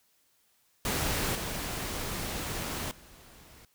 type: noise with level steps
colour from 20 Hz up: pink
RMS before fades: -30 / -35 / -54 dBFS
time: 0.85-3.65 s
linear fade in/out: 2 ms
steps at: 1.35 / 2.91 s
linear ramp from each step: 2 ms
effects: white hiss -69 dBFS RMS until 3.74 s